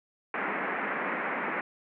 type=band-pass noise; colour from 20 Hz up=white; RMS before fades=-32 dBFS; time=0.34-1.61 s; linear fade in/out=2 ms; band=180 to 2200 Hz; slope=48 dB/octave; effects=none